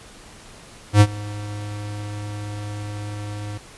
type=tone with ADSR envelope; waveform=square; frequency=103.83 Hz; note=G#2; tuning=in tune; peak=-7 dBFS; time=0.93-3.58 s; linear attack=78 ms; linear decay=55 ms; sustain=-22 dB; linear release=7 ms; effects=pink hiss -44 dBFS RMS until 3.77 s + resampled to 24000 Hz